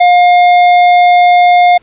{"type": "tone with hard clipping", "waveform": "sine", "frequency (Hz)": 711, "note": "F5", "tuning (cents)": 31, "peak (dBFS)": -5, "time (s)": [0, 1.78], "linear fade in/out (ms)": 10, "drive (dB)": 10, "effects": ["pink hiss -49 dBFS RMS until 1.82 s", "resampled to 8000 Hz"]}